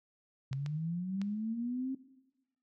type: linear sweep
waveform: sine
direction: up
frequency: 130.81 to 268.5 Hz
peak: -33 dBFS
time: 0.51-1.95 s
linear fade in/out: 5 ms
type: clicks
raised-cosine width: 0.2 ms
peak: -28 dBFS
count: 3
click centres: 0.53 / 0.662 / 1.216 s
effects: noise-tail reverb RT60 1.0 s tail -17 dB re dry